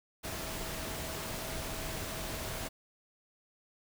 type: tone in noise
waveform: sine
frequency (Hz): 647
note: E5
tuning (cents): -32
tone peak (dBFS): -48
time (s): 0.23-2.69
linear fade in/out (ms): 20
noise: pink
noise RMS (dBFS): -39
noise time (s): 0.23-2.69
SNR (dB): -12
effects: none